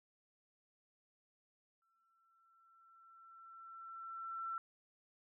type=tone with exponential growth; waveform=sine; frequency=1343 Hz; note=E6; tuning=32 cents sharp; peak=-38 dBFS; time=1.82-4.58 s; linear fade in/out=1 ms; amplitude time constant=600 ms; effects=none